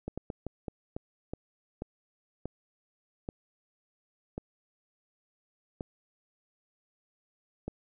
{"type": "slowing click train", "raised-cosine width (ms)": 2, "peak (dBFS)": -22, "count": 13, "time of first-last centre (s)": [0.08, 7.68], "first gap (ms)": 96, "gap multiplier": 1.31, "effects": []}